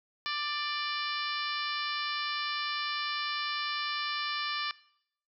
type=harmonic tone; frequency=590 Hz; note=D5; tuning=8 cents sharp; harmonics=2 / 3 / 4 / 5 / 6 / 7 / 8 / 9; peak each=-36 / -38 / -39 / -40 / -41 / -41 / -42 / -43 dBFS; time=0.26-4.71 s; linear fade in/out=0 ms; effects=noise-tail reverb RT60 0.7 s tail -21 dB re dry